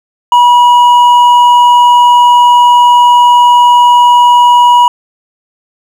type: tone with hard clipping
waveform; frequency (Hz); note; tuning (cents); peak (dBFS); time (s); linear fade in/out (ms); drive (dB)
triangle; 970; B5; -31; -3; 0.32-4.88; 2; 8
effects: none